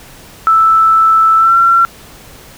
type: tone with pitch glide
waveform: sine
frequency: 1318.5 to 1360.3 Hz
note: E6 to F6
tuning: 0 to -46 cents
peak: -5 dBFS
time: 0.47-1.85 s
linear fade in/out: 0 ms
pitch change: +54 cents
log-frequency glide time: 1.37-1.56 s
effects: pink hiss -37 dBFS RMS until 2.57 s